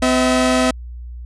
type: tone pair together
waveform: sawtooth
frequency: 254 / 645.8 Hz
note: B3 / E5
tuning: +49 / -36 cents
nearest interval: octave + major third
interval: 1615 cents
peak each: -11 / -14 dBFS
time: 0.02-0.71 s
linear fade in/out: 5 ms
effects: added 60 Hz sine -29 dBFS peak until 1.25 s + resampled to 24000 Hz